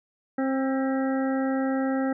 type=harmonic tone with a mistuned harmonic; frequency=266 Hz; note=C4; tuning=29 cents sharp; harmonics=1 / 2 / 3 / 5 / 6 / 7; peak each=-24 / -30 / -34 / -38 / -40 / -41 dBFS; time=0.38-2.13 s; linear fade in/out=5 ms; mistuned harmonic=7; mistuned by=+44 cents; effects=none